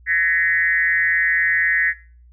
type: tone with frequency modulation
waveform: sine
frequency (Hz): 1858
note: A#6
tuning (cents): -6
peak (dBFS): -15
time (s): 0.06-1.94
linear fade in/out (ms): 50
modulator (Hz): 168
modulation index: 1.2
effects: noise-tail reverb RT60 0.4 s tail -19 dB re dry + added 60 Hz sine -45 dBFS peak until 2.32 s